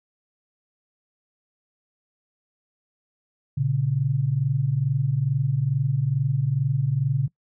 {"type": "tone pair together", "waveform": "sine", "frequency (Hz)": [117.9, 140.21], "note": ["A#2", "C#3"], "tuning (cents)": [20, 20], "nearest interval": "minor third", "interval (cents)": 300, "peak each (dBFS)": [-25, -21], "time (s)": [3.57, 7.28], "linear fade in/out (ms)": 10, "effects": ["noise-tail reverb RT60 0.1 s tail -22 dB re dry"]}